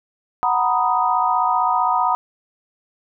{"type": "chord", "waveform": "sine", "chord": "B major seventh", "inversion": "second", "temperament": "equal", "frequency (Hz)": [740, 932.3, 987.8, 1244.5], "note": ["F#5", "A#5", "B5", "D#6"], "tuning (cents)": [0, 0, 0, 0], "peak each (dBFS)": -21, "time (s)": [0.43, 2.15], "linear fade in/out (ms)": 0, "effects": []}